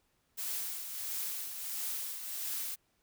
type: noise with tremolo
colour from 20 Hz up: blue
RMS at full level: -36 dBFS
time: 0.37-2.76 s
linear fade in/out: 20 ms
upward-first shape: triangle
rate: 1.5 Hz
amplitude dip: 55%
effects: pink hiss -75 dBFS RMS until 3.02 s